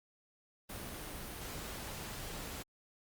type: noise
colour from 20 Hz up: pink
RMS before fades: -44 dBFS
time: 0.69-2.63 s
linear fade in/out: 10 ms
effects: Opus 32 kbps